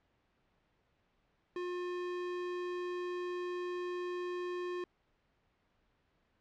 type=tone; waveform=square; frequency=356.9 Hz; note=F4; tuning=38 cents sharp; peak=-37 dBFS; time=1.56-4.84 s; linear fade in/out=2 ms; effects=pink hiss -75 dBFS RMS until 6.4 s + low-pass 3000 Hz 12 dB/octave